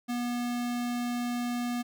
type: tone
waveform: square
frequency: 242.1 Hz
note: B3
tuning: 34 cents flat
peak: -30 dBFS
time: 0.08-1.83 s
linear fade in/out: 20 ms
effects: none